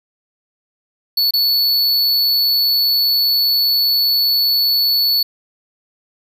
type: tone with dropouts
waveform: square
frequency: 4435 Hz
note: C#8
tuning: in tune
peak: -13 dBFS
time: 1.17-5.23 s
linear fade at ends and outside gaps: 5 ms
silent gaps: 1.309-1.336 s
effects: none